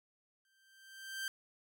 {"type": "tone with exponential growth", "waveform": "sawtooth", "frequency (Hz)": 1568, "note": "G6", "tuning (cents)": 0, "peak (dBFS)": -32, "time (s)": [0.45, 1.28], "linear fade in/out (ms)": 1, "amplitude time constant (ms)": 180, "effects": []}